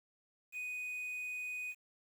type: tone with quantisation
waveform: triangle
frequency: 2489 Hz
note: D#7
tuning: in tune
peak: -37 dBFS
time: 0.52-1.75 s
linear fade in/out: 50 ms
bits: 10
effects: none